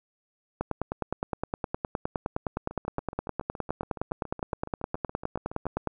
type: two click trains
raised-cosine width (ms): 1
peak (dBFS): -14 / -24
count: 52 / 23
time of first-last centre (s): 0.61-5.873 / 2.57-5.656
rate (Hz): 9.69 / 7.13
effects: none